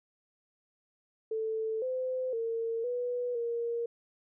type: tone with pitch steps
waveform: sine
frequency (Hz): 441.7 / 513 / 456.6 / 490.1 / 468.6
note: A4 / C5 / A#4 / B4 / A#4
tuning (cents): +7 / -34 / -36 / -13 / +9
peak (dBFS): -30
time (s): 1.31-3.86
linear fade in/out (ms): 5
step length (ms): 510
effects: none